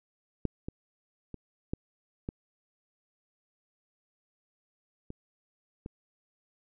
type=clicks; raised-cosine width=3 ms; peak=-15 / -23 / -27 / -18 / -21 / -27 / -26 dBFS; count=7; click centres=0.453 / 0.685 / 1.343 / 1.735 / 2.289 / 5.104 / 5.861 s; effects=none